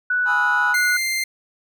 sine tone with pitch glide, 1480 to 1463.8 Hz, F#6 to F#6, 0 to -19 cents, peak -17 dBFS, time 0.1-0.97 s, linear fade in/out 5 ms, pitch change -19 cents, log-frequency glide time 0.3-0.37 s
triangle chord, E major seventh, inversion first, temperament equal, 830.6 / 987.8 / 1244.5 / 1318.5 Hz, G#5 / B5 / D#6 / E6, 0 / 0 / 0 / 0 cents, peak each -24 / -23 / -28 / -25 dBFS, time 0.25-0.76 s, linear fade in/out 50 ms
sawtooth tone, 2094 Hz, C7, 1 cent sharp, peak -17 dBFS, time 0.74-1.24 s, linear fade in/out 5 ms
effects none

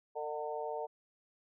harmonic tone with a mistuned harmonic, 151 Hz, D3, 48 cents sharp, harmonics 3 / 4 / 5 / 6, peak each -40 / -41 / -42 / -43 dBFS, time 0.15-0.87 s, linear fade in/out 20 ms, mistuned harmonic 5, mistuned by -29 cents, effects none

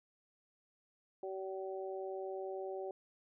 harmonic tone, 190.8 Hz, G3, 47 cents flat, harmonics 2 / 3 / 4, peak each -41 / -45 / -47 dBFS, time 1.23-2.91 s, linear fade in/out 2 ms, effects none

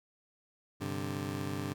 20% pulse chord, G suspended fourth, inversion none, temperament just, 98 / 130.67 / 147 Hz, G2 / C3 / D3, 0 / -2 / +2 cents, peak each -34 / -36 / -35 dBFS, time 0.8-1.74 s, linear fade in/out 20 ms, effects none

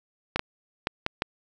clicks, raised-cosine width 0.3 ms, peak -9 dBFS, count 5, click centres 0.36 / 0.394 / 0.871 / 1.064 / 1.221 s, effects none

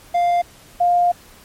triangle / sine tone pair in turn, 699 / 704.3 Hz, F5 / F5, +1 / +14 cents, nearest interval unison, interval 13 cents, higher second, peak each -12 dBFS, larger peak neither, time 0.14-0.42 / 0.8-1.12 s, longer second, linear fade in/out 10 ms, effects pink hiss -46 dBFS RMS until 1.44 s + MP3 64 kbps

